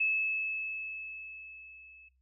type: tone with level ramp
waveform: sine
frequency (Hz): 2602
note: E7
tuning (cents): -23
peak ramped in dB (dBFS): -25 to -53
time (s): 0-2.09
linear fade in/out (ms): 10
effects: noise-tail reverb RT60 0.2 s tail -17 dB re dry + added 64 Hz sine -68 dBFS peak until 2.21 s